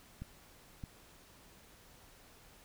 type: clicks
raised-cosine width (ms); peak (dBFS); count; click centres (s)
5; -30; 2; 0.22 / 0.838
effects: pink hiss -60 dBFS RMS until 2.64 s